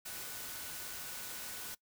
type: tone in noise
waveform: sine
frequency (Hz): 1480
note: F#6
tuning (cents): 0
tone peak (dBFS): -55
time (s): 0.05-1.75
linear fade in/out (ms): 10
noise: white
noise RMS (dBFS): -44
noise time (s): 0.05-1.75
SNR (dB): -14
effects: noise-tail reverb RT60 0.1 s tail -21 dB re dry